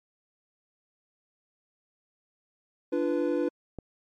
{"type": "chord", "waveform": "triangle", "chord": "B diminished", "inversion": "first", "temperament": "equal with one note detuned", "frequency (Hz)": [293.7, 344, 493.9], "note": ["D4", "F4", "B4"], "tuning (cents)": [0, -26, 0], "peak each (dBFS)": -27, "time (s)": [2.92, 3.49], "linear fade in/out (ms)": 10}
{"type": "click", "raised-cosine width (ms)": 2, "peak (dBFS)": -24, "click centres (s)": 3.787}
{"effects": ["MP3 64 kbps"]}